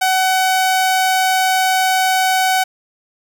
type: tone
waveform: sawtooth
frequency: 752 Hz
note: F#5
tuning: 28 cents sharp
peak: -9 dBFS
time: 0.01-2.64 s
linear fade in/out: 10 ms
effects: none